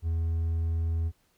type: tone with hard clipping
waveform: triangle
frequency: 82.41 Hz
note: E2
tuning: in tune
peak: -26 dBFS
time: 0.02-1.12 s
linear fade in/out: 50 ms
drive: 5 dB
effects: pink hiss -69 dBFS RMS until 1.37 s